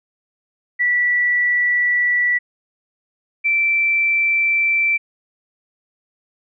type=tone pair in turn; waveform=sine; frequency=1956 / 2337 Hz; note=B6 / D7; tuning=-17 / -9 cents; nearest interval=minor third; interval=308 cents; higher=second; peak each=-14 dBFS; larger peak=neither; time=0.79-2.39 / 3.44-4.98 s; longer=first; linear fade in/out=20 ms; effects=none